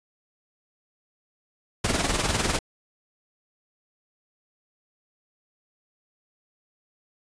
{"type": "noise with tremolo", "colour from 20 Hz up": "pink", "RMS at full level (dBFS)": -22, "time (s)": [1.84, 2.59], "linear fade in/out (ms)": 5, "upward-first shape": "sine", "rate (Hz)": 20, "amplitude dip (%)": 60, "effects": ["resampled to 22050 Hz"]}